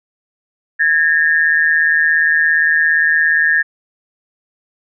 sine tone pair together, 1653.7 / 1811 Hz, G#6 / A6, -8 / +49 cents, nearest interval major second, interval 157 cents, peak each -13 dBFS, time 0.79-3.63 s, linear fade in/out 20 ms, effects none

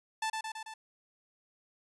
sawtooth tone with echo, 880 Hz, A5, in tune, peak -27 dBFS, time 0.22-0.3 s, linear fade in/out 5 ms, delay 110 ms, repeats 4, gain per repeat -3 dB, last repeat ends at 0.74 s, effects resampled to 24000 Hz

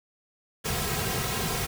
pink noise with comb filter, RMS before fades -29 dBFS, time 0.64-1.67 s, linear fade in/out 20 ms, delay 3.4 ms, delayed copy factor -0.85, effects none

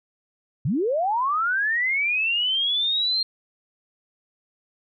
sine linear sweep, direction up, 110 to 4213 Hz, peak -20 dBFS, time 0.65-3.23 s, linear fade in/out 5 ms, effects none

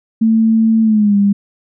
sine tone with pitch glide, 223.3 to 201.2 Hz, A3 to G3, +26 to +45 cents, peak -8 dBFS, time 0.21-1.33 s, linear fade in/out 10 ms, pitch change -181 cents, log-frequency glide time 0.82-1.16 s, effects none

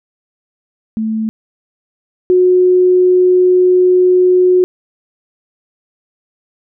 sine tone pair in turn, 220 / 364.6 Hz, A3 / F#4, 0 / -25 cents, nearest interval major sixth, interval 875 cents, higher second, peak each -14 / -6 dBFS, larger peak second, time 0.97-1.29 / 2.3-4.64 s, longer second, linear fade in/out 0 ms, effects none

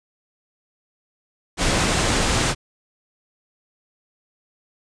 pink low-pass noise, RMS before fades -20 dBFS, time 1.57-2.55 s, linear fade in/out 50 ms, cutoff 9200 Hz, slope 48 dB/octave, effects none

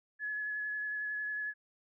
sine tone with vibrato, 1700 Hz, G#6, 40 cents sharp, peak -34 dBFS, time 0.19-1.54 s, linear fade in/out 50 ms, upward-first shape sine, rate 11 Hz, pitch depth 13 cents each way, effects none

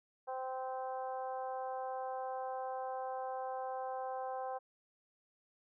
harmonic tone, 259.6 Hz, C4, 13 cents flat, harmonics 2 / 3 / 4 / 5 / 6, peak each -42 / -40 / -47 / -55 / -57 dBFS, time 0.27-4.59 s, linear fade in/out 20 ms, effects none

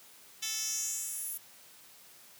10% pulse tone with high-pass filter sweep, 439 Hz, A4, 4 cents flat, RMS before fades -36 dBFS, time 0.42-1.38 s, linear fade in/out 10 ms, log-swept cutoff 4100 to 12000 Hz, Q 2.9, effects white hiss -56 dBFS RMS until 2.39 s + high-pass 100 Hz 12 dB/octave

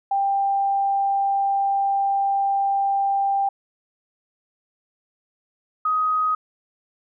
sine tone pair in turn, 791 / 1255.6 Hz, G5 / D#6, +15 / +15 cents, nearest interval minor sixth, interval 800 cents, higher second, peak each -18 dBFS, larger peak neither, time 0.11-3.49 / 5.85-6.35 s, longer first, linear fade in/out 5 ms, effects none

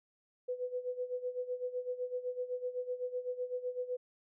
sine tone with tremolo, 498.6 Hz, B4, 16 cents sharp, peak -32 dBFS, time 0.48-3.97 s, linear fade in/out 10 ms, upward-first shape sine, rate 7.9 Hz, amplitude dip 80%, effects none

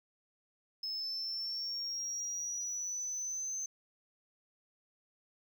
sine linear sweep, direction up, 5180 to 6240 Hz, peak -34 dBFS, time 0.83-3.66 s, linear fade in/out 5 ms, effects tanh soft clip ceiling -33 dBFS + 11-bit

